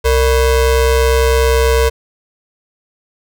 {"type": "ring-modulated tone", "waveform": "square", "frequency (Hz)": 261.6, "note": "C4", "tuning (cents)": 0, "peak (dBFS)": -7, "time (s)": [0.04, 1.9], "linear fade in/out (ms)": 20, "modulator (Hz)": 197, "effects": []}